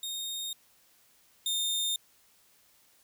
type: tone pair in turn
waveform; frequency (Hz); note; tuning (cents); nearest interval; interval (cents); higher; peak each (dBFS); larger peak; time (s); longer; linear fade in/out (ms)
sawtooth; 3696 / 3639; A#7 / A#7; -16 / -42; unison; 26; first; -31 / -25; second; 0.03-0.53 / 1.46-1.96; neither; 2
effects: white hiss -64 dBFS RMS until 3.03 s